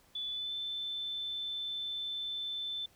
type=tone with pitch glide; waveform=sine; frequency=3467 to 3530 Hz; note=A7 to A7; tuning=-26 to +5 cents; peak=-35 dBFS; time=0.15-2.86 s; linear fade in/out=5 ms; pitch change=+31 cents; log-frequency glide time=0.3-0.53 s; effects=pink hiss -65 dBFS RMS until 2.95 s